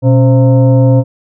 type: tone with frequency modulation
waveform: sine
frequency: 123.47 Hz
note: B2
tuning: in tune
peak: -4 dBFS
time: 0.02-1.04 s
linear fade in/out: 50 ms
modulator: 399 Hz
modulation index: 0.79
effects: none